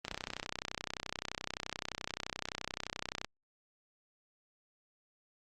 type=click train; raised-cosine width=0.2 ms; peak=-19 dBFS; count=102; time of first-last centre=0.05-3.246 s; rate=31.6 Hz; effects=Opus 32 kbps